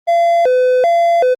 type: tone with vibrato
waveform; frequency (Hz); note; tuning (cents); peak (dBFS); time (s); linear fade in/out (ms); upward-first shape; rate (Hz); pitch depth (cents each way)
triangle; 587.3; D5; 0; -7; 0.07-1.35; 20; square; 1.3; 260
effects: Opus 32 kbps